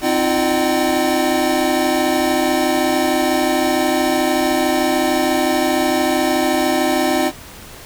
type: tone cluster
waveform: square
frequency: 262 / 313.1 / 346.6 / 606 / 760 Hz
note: C4 / D#4 / F4 / D#5 / F#5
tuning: +2 / +11 / -13 / -46 / +46 cents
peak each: -22 dBFS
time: 0.01-7.32 s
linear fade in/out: 50 ms
effects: pink hiss -37 dBFS RMS until 7.85 s